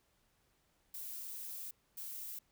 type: noise bursts at uneven times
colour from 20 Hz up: violet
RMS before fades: -45 dBFS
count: 2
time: 0.94-1.71 / 1.97-2.39 s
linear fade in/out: 5 ms
effects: pink hiss -75 dBFS RMS until 2.51 s